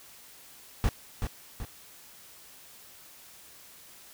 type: noise with echo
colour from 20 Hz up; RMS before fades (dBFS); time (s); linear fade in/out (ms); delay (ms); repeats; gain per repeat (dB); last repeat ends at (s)
brown; -24; 0.84-0.89; 0; 380; 2; -6; 1.65
effects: white hiss -52 dBFS RMS until 4.13 s